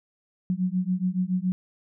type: beating tone pair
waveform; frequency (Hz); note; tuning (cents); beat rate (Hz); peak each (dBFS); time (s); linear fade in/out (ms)
sine; 179.9 / 187; F#3 / F#3; -48 / +19; 7.1; -26; 0.5-1.52; 0
effects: none